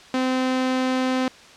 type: tone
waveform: sawtooth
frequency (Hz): 257.9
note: C4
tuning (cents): -25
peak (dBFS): -16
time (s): 0.14-1.28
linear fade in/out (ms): 2
effects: white hiss -46 dBFS RMS until 1.56 s + low-pass 5000 Hz 12 dB/octave